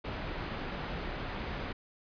pink low-pass noise, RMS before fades -38 dBFS, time 0.04-1.73 s, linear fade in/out 10 ms, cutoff 2800 Hz, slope 12 dB/octave, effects resampled to 11025 Hz

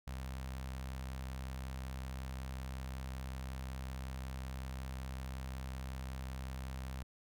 sawtooth tone with notch filter, 65.4 Hz, C2, in tune, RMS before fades -43 dBFS, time 0.07-7.03 s, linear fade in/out 5 ms, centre 360 Hz, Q 1, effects none

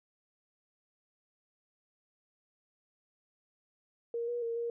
sine tone with pitch steps, 467.8 / 479.7 / 462.8 / 469.5 Hz, A#4 / A#4 / A#4 / A#4, +6 / +50 / -13 / +12 cents, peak -32 dBFS, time 4.14-4.7 s, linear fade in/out 2 ms, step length 140 ms, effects none

